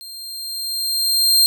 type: tone with level ramp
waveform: sawtooth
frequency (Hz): 4186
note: C8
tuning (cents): 0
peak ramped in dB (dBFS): -31 to -7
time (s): 0.01-1.46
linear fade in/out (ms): 0
effects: none

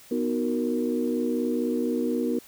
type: chord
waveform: sine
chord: B major seventh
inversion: none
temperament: equal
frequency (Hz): 246.9 / 311.1 / 370 / 466.2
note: B3 / D#4 / F#4 / A#4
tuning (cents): 0 / 0 / 0 / 0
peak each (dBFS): -26 / -30 / -31 / -29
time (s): 0.11-2.39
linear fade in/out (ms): 5
effects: tanh soft clip ceiling -13 dBFS + white hiss -51 dBFS RMS until 2.47 s

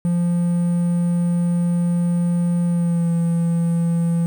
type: tone with pitch glide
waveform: triangle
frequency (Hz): 173.4 to 168.76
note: F3 to E3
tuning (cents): -12 to +41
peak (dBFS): -14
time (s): 0.05-4.26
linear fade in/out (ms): 0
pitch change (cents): -47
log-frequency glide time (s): 2.65-3.11
effects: 7-bit

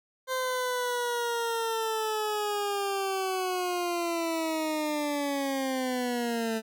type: linear sweep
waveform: 20% pulse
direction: down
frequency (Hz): 520 to 220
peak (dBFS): -23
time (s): 0.27-6.62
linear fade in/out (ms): 50
effects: none

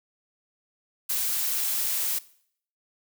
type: noise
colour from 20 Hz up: blue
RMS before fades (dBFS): -27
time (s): 1.09-2.19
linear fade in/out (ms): 10
effects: noise-tail reverb RT60 0.6 s tail -19 dB re dry

